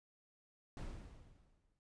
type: noise with exponential decay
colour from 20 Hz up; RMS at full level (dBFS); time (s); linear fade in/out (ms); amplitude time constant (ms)
brown; -42; 0.77-1.79; 1; 220
effects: resampled to 22050 Hz